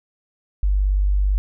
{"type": "tone", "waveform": "sine", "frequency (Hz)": 49, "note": "G1", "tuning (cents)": 0, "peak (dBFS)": -15, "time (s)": [0.63, 1.38], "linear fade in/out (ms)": 0, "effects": []}